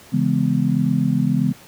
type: chord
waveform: sine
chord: C# minor seventh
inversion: none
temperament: just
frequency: 138.59 / 166.31 / 207.9 / 249.5 Hz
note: C#3 / E3 / G#3 / B3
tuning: 0 / +16 / +2 / +18 cents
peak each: -21 dBFS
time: 0.12-1.53 s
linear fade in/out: 20 ms
effects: pink hiss -45 dBFS RMS until 1.67 s + high-pass 80 Hz 12 dB/octave